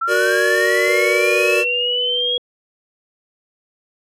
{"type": "linear sweep", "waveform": "sine", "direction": "up", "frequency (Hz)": [1324, 3322], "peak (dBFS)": -17, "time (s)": [0.01, 2.38], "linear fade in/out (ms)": 10}
{"type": "chord", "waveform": "square", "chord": "Gb augmented", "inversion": "none", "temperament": "equal", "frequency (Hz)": [370, 466.2, 587.3], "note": ["Gb4", "Bb4", "D5"], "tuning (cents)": [0, 0, 0], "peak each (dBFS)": -21, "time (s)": [0.07, 1.65], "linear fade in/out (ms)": 50}
{"type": "tone", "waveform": "sine", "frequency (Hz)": 490, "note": "B4", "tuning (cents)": -14, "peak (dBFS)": -24, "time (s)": [0.88, 2.38], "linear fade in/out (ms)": 0}
{"effects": ["resampled to 32000 Hz"]}